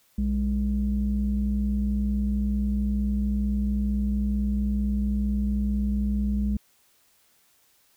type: tone pair together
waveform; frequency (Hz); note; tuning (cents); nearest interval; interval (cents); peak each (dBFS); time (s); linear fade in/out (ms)
sine; 61.1 / 205.5; B1 / G#3; -18 / -18; octave + major sixth; 2100; -24; 0.18-6.57; 5
effects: tanh soft clip ceiling -16 dBFS + white hiss -63 dBFS RMS until 7.96 s